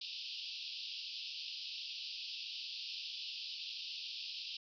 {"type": "band-pass noise", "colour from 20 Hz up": "white", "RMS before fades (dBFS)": -45, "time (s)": [0.01, 4.57], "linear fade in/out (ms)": 5, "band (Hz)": [2600, 5200], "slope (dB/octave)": 96, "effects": []}